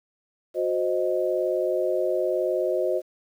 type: chord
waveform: sine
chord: C diminished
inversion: second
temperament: equal with one note detuned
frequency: 365.1 / 523.3 / 622.3 Hz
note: Gb4 / C5 / Eb5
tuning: -23 / 0 / 0 cents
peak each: -26 dBFS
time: 0.54-3.02 s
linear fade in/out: 50 ms
effects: 9-bit